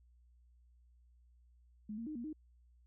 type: tone with pitch steps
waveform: sine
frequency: 211.8 / 229.9 / 306.7 / 236.6 / 308.6 Hz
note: G#3 / A#3 / D#4 / A#3 / D#4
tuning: +34 / -24 / -25 / +26 / -14 cents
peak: -40 dBFS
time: 1.89-2.33 s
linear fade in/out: 5 ms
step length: 88 ms
effects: added 60 Hz sine -63 dBFS peak until 2.86 s